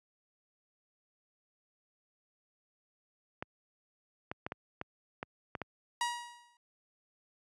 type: clicks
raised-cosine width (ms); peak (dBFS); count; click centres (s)
0.5; -22; 8; 3.425 / 4.315 / 4.465 / 4.521 / 4.814 / 5.229 / 5.552 / 5.617
type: tone with exponential decay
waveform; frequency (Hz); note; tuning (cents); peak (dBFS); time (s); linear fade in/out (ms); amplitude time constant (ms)
sawtooth; 956; A#5; +43; -25; 6.01-6.57; 2; 120
effects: high-pass 80 Hz 12 dB/octave + resampled to 24000 Hz